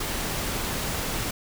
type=noise; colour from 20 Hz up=pink; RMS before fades=-29 dBFS; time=0-1.31 s; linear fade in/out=5 ms; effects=none